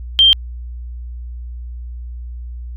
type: tone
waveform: sine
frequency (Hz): 3164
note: G7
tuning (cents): +15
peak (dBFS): -6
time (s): 0.19-0.33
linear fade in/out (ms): 0
effects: added 60 Hz sine -26 dBFS peak until 2.76 s

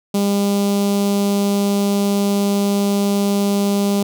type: tone with notch filter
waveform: sawtooth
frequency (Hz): 200.9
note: G3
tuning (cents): +43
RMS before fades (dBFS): -17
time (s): 0.14-4.03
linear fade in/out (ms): 5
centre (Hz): 1700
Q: 0.6
effects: none

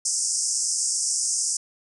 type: band-pass noise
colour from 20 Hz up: white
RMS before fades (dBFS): -25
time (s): 0.05-1.57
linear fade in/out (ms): 5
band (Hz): 5100 to 9300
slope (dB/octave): 96
effects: none

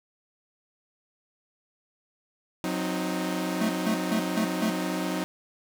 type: chord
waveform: sawtooth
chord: C diminished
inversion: second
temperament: equal with one note detuned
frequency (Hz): 182.87 / 261.6 / 311.1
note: Gb3 / C4 / Eb4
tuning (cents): -20 / 0 / 0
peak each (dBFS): -27 / -30 / -27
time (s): 2.64-5.24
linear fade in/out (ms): 0
type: tone bursts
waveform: square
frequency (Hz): 220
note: A3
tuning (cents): 0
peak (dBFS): -25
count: 5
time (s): 3.61-4.7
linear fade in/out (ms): 5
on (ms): 82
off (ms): 170
effects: none

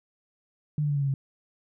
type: tone with pitch steps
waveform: sine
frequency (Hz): 150 / 147.08 / 144.22 / 141.42 / 138.67 / 135.97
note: D3 / D3 / D3 / C#3 / C#3 / C#3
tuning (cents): +37 / +3 / -31 / +35 / +1 / -33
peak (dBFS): -23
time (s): 0.78-1.14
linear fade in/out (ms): 2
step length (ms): 60
effects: none

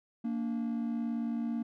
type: tone pair together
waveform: triangle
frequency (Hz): 231.1 / 289.2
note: A#3 / D4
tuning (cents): -15 / -27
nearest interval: major third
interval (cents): 388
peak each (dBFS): -29 / -36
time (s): 0.24-1.63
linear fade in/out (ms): 10
effects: tanh soft clip ceiling -23 dBFS

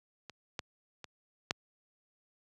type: clicks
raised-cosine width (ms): 0.2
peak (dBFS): -28 / -18 / -26 / -12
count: 4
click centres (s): 0.297 / 0.592 / 1.043 / 1.509
effects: high-pass 80 Hz 12 dB/octave

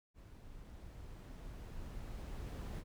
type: noise with level ramp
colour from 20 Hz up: brown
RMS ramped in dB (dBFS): -55 to -42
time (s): 0.14-2.84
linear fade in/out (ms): 50
effects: none

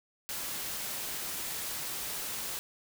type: noise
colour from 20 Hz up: white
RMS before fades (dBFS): -37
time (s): 0.29-2.59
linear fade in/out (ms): 0
effects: none

